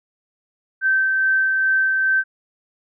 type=tone with tremolo; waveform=sine; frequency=1550 Hz; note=G6; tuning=20 cents flat; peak=-14 dBFS; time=0.81-2.24 s; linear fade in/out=50 ms; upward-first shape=sine; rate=2.4 Hz; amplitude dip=25%; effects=none